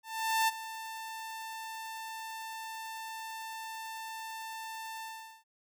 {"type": "tone with ADSR envelope", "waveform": "sawtooth", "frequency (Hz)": 891, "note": "A5", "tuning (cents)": 22, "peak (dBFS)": -21, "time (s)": [0.03, 5.44], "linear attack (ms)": 450, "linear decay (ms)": 24, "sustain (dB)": -15, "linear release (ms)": 410, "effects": []}